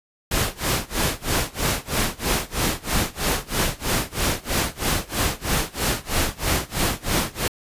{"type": "noise with tremolo", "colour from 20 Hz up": "pink", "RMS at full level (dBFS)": -20, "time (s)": [0.31, 7.48], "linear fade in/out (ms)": 5, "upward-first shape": "sine", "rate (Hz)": 3.1, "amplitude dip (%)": 95, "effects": ["resampled to 32000 Hz"]}